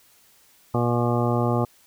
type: harmonic tone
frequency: 120 Hz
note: B2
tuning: 49 cents flat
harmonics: 1 / 2 / 3 / 4 / 5 / 6 / 7 / 9 / 10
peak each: -23 / -26 / -28 / -29 / -30 / -31 / -31 / -33 / -33 dBFS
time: 0.74-1.65 s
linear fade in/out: 5 ms
effects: white hiss -57 dBFS RMS until 1.86 s